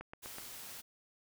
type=click train; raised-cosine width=0.5 ms; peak=-30 dBFS; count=4; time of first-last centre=0.01-0.384 s; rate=8.02 Hz
type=noise; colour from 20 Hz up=white; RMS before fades=-48 dBFS; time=0.22-0.82 s; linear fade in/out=20 ms
effects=none